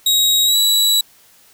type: tone with pitch glide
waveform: sawtooth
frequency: 3804 to 3915 Hz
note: A#7 to B7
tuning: +34 to -16 cents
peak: -9 dBFS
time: 0.06-1.01 s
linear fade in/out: 5 ms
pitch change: +50 cents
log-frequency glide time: 0.45-0.56 s
effects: white hiss -50 dBFS RMS until 1.53 s